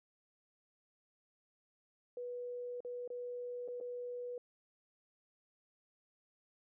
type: tone with dropouts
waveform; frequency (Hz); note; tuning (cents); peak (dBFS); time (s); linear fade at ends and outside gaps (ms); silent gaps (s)
sine; 489.3; B4; -16; -40; 2.17-4.38; 2; 2.805-2.848 / 3.077-3.102 / 3.678-3.684 / 3.802-3.81
effects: none